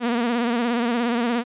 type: tone with vibrato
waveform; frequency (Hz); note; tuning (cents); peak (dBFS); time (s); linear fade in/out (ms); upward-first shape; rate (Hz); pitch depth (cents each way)
sawtooth; 237.4; A#3; +32; -16; 0-1.44; 50; sine; 17; 66
effects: resampled to 8000 Hz